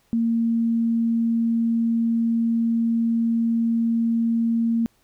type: tone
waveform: sine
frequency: 230 Hz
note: A#3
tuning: 23 cents flat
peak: -18 dBFS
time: 0.13-4.86 s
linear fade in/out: 0 ms
effects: pink hiss -63 dBFS RMS until 5.03 s